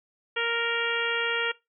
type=harmonic tone; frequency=466.2 Hz; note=A#4; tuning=in tune; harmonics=1 / 2 / 3 / 4 / 5 / 6 / 7; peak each=-31 / -37 / -31 / -32 / -34 / -32 / -36 dBFS; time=0.36-1.52 s; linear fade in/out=10 ms; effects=noise-tail reverb RT60 0.2 s tail -20 dB re dry